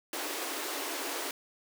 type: high-pass noise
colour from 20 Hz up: pink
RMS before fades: -36 dBFS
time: 0.13-1.31 s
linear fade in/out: 2 ms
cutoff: 270 Hz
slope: 96 dB/octave
effects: none